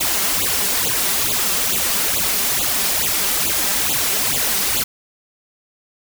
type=noise with flanger; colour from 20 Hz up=white; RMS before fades=-19 dBFS; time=0-4.84 s; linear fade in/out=10 ms; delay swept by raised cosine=0.27 to 5.17 ms; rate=2.3 Hz; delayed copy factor=+0.9; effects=none